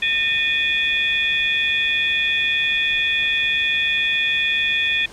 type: tone cluster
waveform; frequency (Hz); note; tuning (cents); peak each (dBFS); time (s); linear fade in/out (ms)
sine; 1820 / 2474 / 3329 / 3476; A#6 / D#7 / G#7 / A7; -42 / -10 / +3 / -22; -24 / -19 / -27 / -25; 0.02-5.06; 5
effects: pink hiss -42 dBFS RMS until 5.12 s + low-pass 8000 Hz 12 dB/octave